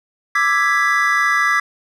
triangle chord, E dominant seventh, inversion third, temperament equal, 1174.7 / 1318.5 / 1661.2 / 1975.5 Hz, D6 / E6 / G#6 / B6, 0 / 0 / 0 / 0 cents, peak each -17 / -21 / -17 / -16 dBFS, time 0.35-1.6 s, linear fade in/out 5 ms, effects none

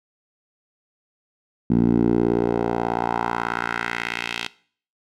10% pulse tone with band-pass filter sweep, 58.27 Hz, A#1, in tune, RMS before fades -22 dBFS, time 1.7-4.48 s, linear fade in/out 5 ms, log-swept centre 220 to 3200 Hz, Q 2, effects noise-tail reverb RT60 0.5 s tail -20 dB re dry

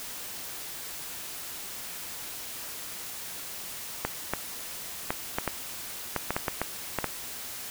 clicks, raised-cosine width 0.5 ms, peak -11 dBFS, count 12, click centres 4.05 / 4.336 / 5.105 / 5.385 / 5.477 / 6.163 / 6.306 / 6.365 / 6.482 / 6.616 / 6.987 / 7.043 s, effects white hiss -39 dBFS RMS until 7.7 s

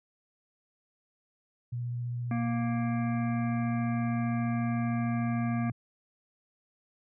sine tone with vibrato, 120.9 Hz, B2, 36 cents flat, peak -31 dBFS, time 1.72-5.72 s, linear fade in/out 10 ms, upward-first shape sine, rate 15 Hz, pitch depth 12 cents each way
harmonic tone, 234.4 Hz, A#3, 10 cents sharp, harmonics 1 / 3 / 5 / 7 / 9 / 10, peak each -29 / -39 / -43 / -46 / -48 / -49 dBFS, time 2.31-5.7 s, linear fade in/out 2 ms
effects none

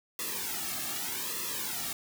white noise with flanger, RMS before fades -35 dBFS, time 0.19-1.93 s, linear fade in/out 2 ms, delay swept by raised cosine 1.3 to 2.07 ms, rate 0.83 Hz, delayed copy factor -1, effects none

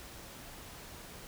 silence, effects pink hiss -49 dBFS RMS until 1.27 s

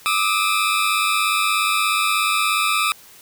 20% pulse tone pair together, 1191.2 / 1288 Hz, D6 / E6, +24 / -41 cents, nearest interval minor second, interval 135 cents, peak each -15 dBFS, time 0.06-2.92 s, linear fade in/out 0 ms, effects white hiss -46 dBFS RMS until 3.21 s

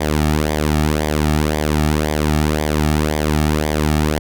sawtooth tone with flanger, 76 Hz, D#2, 40 cents flat, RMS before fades -17 dBFS, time 0-4.19 s, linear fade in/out 10 ms, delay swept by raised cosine 0.72 to 2.02 ms, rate 1.9 Hz, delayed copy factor -0.7, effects none

